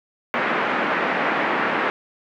white band-pass noise, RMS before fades -22 dBFS, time 0.34-1.9 s, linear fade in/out 0 ms, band 190 to 2000 Hz, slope 24 dB/octave, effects none

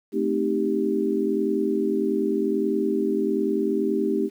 sine chord, A half-diminished seventh, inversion none, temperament equal, 220 / 261.6 / 311.1 / 392 Hz, A3 / C4 / Eb4 / G4, 0 / 0 / 0 / 0 cents, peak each -27 / -29 / -26 / -24 dBFS, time 0.12-4.3 s, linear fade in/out 50 ms, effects 9-bit

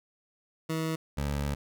20% pulse tone pair in turn, 160.5 / 71.49 Hz, E3 / D2, -46 / -46 cents, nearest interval octave + major second, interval 1400 cents, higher first, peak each -24 / -24 dBFS, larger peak neither, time 0.69-0.96 / 1.17-1.55 s, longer second, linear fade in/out 10 ms, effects none

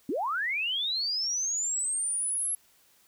sine linear sweep, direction up, 233.1 to 11240 Hz, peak -27 dBFS, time 0.09-2.55 s, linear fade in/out 2 ms, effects white hiss -63 dBFS RMS until 3.07 s

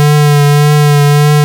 square tone with vibrato, 146.8 Hz, D3, in tune, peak -5 dBFS, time 0-1.44 s, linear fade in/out 0 ms, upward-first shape triangle, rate 1.7 Hz, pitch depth 28 cents each way, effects none

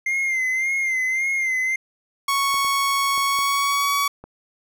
triangle tone with vibrato, 2093 Hz, C7, in tune, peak -18 dBFS, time 0.06-1.76 s, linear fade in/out 5 ms, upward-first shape sine, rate 1.8 Hz, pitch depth 53 cents each way
sawtooth tone with pitch glide, 1108.7 to 1130 Hz, C#6 to C#6, 0 to +33 cents, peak -15 dBFS, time 2.28-4.08 s, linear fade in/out 5 ms, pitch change +33 cents, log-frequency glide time 3.24-3.94 s
clicks, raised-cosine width 1 ms, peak -25 dBFS, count 5, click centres 2.543 / 2.647 / 3.178 / 3.389 / 4.24 s
effects none

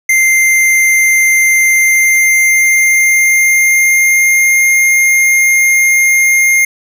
square tone with pitch glide, 2093 to 2121 Hz, C7 to C7, 0 to +23 cents, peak -7 dBFS, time 0.09-6.65 s, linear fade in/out 5 ms, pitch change +23 cents, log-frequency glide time 1.65-4.67 s, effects none

